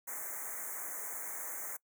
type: band-stop noise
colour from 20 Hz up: white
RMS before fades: -41 dBFS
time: 0.07-1.77 s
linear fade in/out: 10 ms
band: 2200 to 6200 Hz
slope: 96 dB/octave
effects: noise-tail reverb RT60 0.1 s tail -23 dB re dry + high-pass 400 Hz 12 dB/octave